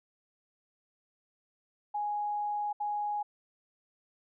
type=tone bursts at uneven times; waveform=sine; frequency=830.6 Hz; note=G#5; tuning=in tune; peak=-30 dBFS; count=2; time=1.94-2.73 / 2.8-3.23 s; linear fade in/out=10 ms; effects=none